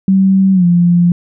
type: tone with pitch glide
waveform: sine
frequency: 192 to 174.04 Hz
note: G3 to F3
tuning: -36 to -6 cents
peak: -6 dBFS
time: 0.08-1.12 s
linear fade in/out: 2 ms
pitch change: -170 cents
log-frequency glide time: 0.53-0.65 s
effects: none